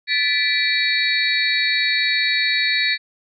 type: tone cluster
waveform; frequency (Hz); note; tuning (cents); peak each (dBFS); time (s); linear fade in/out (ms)
sine; 1744 / 1987 / 2340 / 3826 / 4395; A6 / B6 / D7 / A#7 / C#8; -16 / +10 / -7 / +44 / -16; -23; 0.07-2.98; 50
effects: none